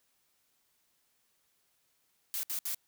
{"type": "noise bursts", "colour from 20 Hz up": "blue", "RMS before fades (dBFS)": -35, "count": 3, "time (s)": [2.34, 2.746], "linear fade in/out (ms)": 0, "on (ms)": 92, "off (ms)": 65, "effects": ["white hiss -74 dBFS RMS until 2.87 s"]}